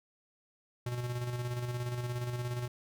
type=tone with tremolo; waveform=square; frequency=122.1 Hz; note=B2; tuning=19 cents flat; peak=-33 dBFS; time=0.86-2.68 s; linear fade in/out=5 ms; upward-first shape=square; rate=17 Hz; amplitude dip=40%; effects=none